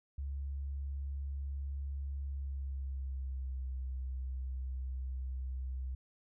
sine tone with pitch glide, 69.3 to 64.66 Hz, C#2 to C2, 0 to -20 cents, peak -36 dBFS, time 0.18-5.95 s, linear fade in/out 5 ms, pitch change -120 cents, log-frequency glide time 2.22-3.67 s, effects none

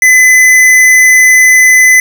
triangle tone with hard clipping, 2018 Hz, B6, 37 cents sharp, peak -3 dBFS, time 0.02-2 s, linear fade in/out 2 ms, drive 18 dB, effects none

